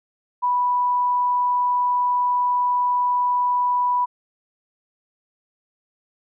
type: tone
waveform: sine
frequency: 985 Hz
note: B5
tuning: 5 cents flat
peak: -17 dBFS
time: 0.42-4.06 s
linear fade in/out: 20 ms
effects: none